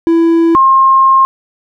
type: tone pair in turn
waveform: triangle / sine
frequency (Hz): 332.3 / 1066.9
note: E4 / C6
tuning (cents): +14 / +33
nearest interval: octave + minor sixth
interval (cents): 2019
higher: second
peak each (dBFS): -4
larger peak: neither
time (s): 0.07-0.55 / 0.55-1.25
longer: second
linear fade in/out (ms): 0
effects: none